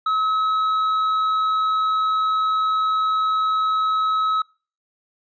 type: tone with hard clipping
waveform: sine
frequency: 1285 Hz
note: E6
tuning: 45 cents flat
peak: -19 dBFS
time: 0.06-4.42 s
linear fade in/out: 5 ms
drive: 4 dB
effects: noise-tail reverb RT60 0.4 s tail -25 dB re dry + resampled to 16000 Hz